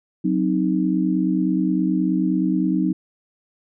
sine chord, C diminished, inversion second, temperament equal, 185 / 261.6 / 311.1 Hz, Gb3 / C4 / Eb4, 0 / 0 / 0 cents, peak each -21 / -23 / -21 dBFS, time 0.24-2.93 s, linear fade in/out 10 ms, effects none

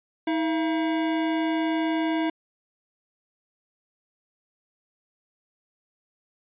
square tone pair together, 319.5 / 677 Hz, D#4 / E5, +46 / +46 cents, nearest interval octave + minor second, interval 1300 cents, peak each -24 / -32 dBFS, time 0.27-2.3 s, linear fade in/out 5 ms, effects resampled to 8000 Hz

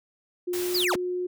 sine tone with pitch glide, 356.5 to 360.6 Hz, F4 to F#4, +36 to -45 cents, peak -26 dBFS, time 0.47-1.27 s, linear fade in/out 10 ms, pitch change +19 cents, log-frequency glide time 0.62-0.87 s
white noise, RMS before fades -35 dBFS, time 0.53-0.85 s, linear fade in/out 5 ms
square linear sweep, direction down, 5200 to 55 Hz, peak -24 dBFS, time 0.74-0.96 s, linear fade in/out 10 ms
effects none

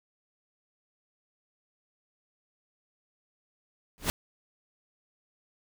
pink noise with exponential growth, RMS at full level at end -21 dBFS, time 3.98-4.1 s, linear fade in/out 0 ms, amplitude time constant 25 ms, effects none

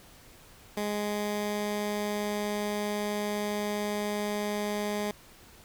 15% pulse tone, 207.7 Hz, G#3, in tune, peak -23 dBFS, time 0.77-5.11 s, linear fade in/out 2 ms, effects pink hiss -54 dBFS RMS until 5.64 s

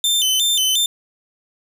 sawtooth tone with vibrato, 3300 Hz, G#7, 12 cents flat, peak -12 dBFS, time 0.04-0.86 s, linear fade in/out 2 ms, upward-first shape square, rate 2.8 Hz, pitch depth 140 cents each way, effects none

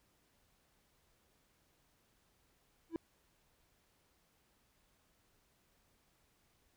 triangle tone with exponential growth, 329.5 Hz, E4, 1 cent flat, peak -29 dBFS, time 2.89-2.96 s, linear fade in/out 1 ms, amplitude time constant 15 ms, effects pink hiss -74 dBFS RMS until 6.76 s

